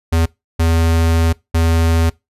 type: tone bursts at uneven times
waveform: square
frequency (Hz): 82.41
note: E2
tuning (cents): 0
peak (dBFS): -12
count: 3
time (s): 0.12-0.26 / 0.59-1.33 / 1.54-2.1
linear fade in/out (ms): 10
effects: noise-tail reverb RT60 0.2 s tail -22 dB re dry + resampled to 32000 Hz